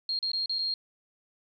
sine tone with dropouts, 4232 Hz, C8, 19 cents sharp, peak -27 dBFS, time 0.09-0.74 s, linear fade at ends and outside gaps 2 ms, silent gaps 0.19-0.227 / 0.317-0.333 / 0.459-0.495 / 0.586-0.59 s, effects none

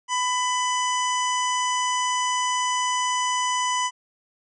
harmonic tone, 998 Hz, B5, 18 cents sharp, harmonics 1 / 2 / 3 / 5 / 6 / 7 / 8 / 9, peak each -23 / -31 / -30 / -40 / -32 / -35 / -41 / -42 dBFS, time 0.08-3.91 s, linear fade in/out 50 ms, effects none

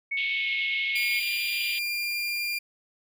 sine tone with pitch glide, 2217 to 2188 Hz, C#7 to C#7, 0 to -23 cents, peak -26 dBFS, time 0.11-1.2 s, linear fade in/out 10 ms, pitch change -23 cents, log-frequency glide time 0.33-0.48 s
pink band-pass noise, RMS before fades -34 dBFS, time 0.17-1.79 s, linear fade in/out 5 ms, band 2500 to 3500 Hz, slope 48 dB/octave
30% pulse tone, 2396 Hz, D7, 34 cents sharp, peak -25 dBFS, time 0.95-2.59 s, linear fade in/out 10 ms
effects none

